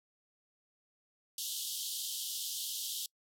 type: band-pass noise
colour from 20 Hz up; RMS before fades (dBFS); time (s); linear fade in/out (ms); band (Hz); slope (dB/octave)
pink; -39; 1.38-3.06; 2; 3000 to 16000; 96
effects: noise-tail reverb RT60 0.1 s tail -26 dB re dry